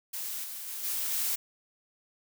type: noise with level steps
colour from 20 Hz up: blue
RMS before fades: -36 / -40 / -38 / -32 / -30 dBFS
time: 0.13-1.36 s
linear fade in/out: 10 ms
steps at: 0.43 / 0.67 / 0.83 / 1.11 s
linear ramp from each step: 20 ms
effects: none